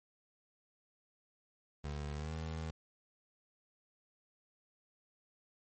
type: tone with pitch glide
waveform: 25% pulse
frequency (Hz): 73.42 to 80.07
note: D2 to E2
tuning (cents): 0 to -50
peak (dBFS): -35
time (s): 1.84-2.71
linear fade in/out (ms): 5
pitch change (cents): +150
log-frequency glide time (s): 2.15-2.33
effects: MP3 32 kbps